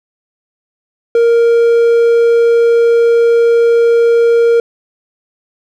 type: tone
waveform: triangle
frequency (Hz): 466.5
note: A#4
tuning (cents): +1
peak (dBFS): -4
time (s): 1.15-4.6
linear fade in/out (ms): 2
effects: none